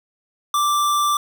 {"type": "tone", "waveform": "square", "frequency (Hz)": 1174.7, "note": "D6", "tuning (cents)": 0, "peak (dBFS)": -17, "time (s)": [0.54, 1.17], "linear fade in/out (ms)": 2, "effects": []}